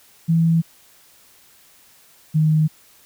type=tone pair in turn; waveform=sine; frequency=164.81 / 155.56 Hz; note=E3 / D#3; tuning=0 / 0 cents; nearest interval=minor second; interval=100 cents; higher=first; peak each=-13 dBFS; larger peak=neither; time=0.28-0.62 / 2.34-2.68 s; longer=neither; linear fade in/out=20 ms; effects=white hiss -52 dBFS RMS until 3.05 s